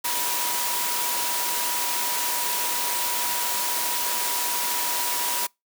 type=tone in noise; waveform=sine; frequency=967 Hz; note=B5; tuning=37 cents flat; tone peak=-31 dBFS; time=0.04-5.47 s; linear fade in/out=10 ms; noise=white; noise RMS=-26 dBFS; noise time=0.04-5.47 s; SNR=-8 dB; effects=noise-tail reverb RT60 0.2 s tail -26 dB re dry + high-pass 300 Hz 12 dB/octave